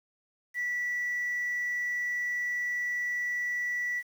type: tone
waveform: sine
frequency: 1955 Hz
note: B6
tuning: 18 cents flat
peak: -27 dBFS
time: 0.54-4.03 s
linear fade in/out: 50 ms
effects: tanh soft clip ceiling -26 dBFS + 9-bit